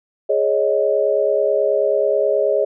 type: chord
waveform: sine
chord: Ab suspended fourth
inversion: none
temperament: just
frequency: 415.3 / 553.7 / 623 Hz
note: Ab4 / Db5 / Eb5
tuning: 0 / -2 / +2 cents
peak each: -19 / -18 / -19 dBFS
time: 0.29-2.65 s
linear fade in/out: 10 ms
effects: none